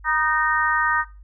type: harmonic tone with a mistuned harmonic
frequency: 308.4 Hz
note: D#4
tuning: 15 cents flat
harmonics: 3 / 4 / 5 / 6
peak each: -23 / -23 / -23 / -23 dBFS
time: 0.04-1.05 s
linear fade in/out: 50 ms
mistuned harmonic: 3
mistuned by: +41 cents
effects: noise-tail reverb RT60 0.3 s tail -18 dB re dry + added 50 Hz sine -41 dBFS peak until 1.23 s